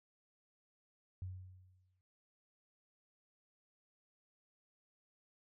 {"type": "tone with exponential decay", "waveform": "sine", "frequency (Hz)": 92.5, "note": "F#2", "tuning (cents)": 0, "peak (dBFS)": -39, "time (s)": [1.22, 2.01], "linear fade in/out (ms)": 0, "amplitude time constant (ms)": 170, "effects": []}